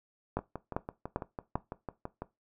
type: two click trains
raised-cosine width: 1 ms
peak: -23 / -16 dBFS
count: 12 / 4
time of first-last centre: 0.39-2.22 / 0.37-1.556 s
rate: 6.01 / 2.53 Hz
effects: noise-tail reverb RT60 0.2 s tail -17 dB re dry